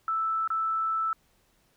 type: tone with dropouts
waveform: sine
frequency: 1318.5 Hz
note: E6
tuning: in tune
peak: -25 dBFS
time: 0.08-1.13 s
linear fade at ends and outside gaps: 1 ms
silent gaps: 0.476-0.503 s
effects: pink hiss -67 dBFS RMS until 1.76 s